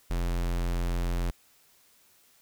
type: tone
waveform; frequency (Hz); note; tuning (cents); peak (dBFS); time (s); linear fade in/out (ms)
square; 43.38; F1; -11; -27; 0.1-1.31; 10
effects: white hiss -62 dBFS RMS until 2.41 s